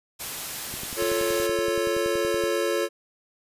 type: noise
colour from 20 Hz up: white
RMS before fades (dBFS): -33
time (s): 0.19-1.48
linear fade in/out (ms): 20
type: click train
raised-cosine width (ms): 3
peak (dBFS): -25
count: 19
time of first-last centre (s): 0.74-2.438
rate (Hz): 10.6
type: chord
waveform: square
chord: F augmented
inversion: none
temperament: equal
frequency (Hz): 349.2 / 440 / 554.4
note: F4 / A4 / C#5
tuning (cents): 0 / 0 / 0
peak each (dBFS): -28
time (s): 0.96-2.89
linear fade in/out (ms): 50
effects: resampled to 32000 Hz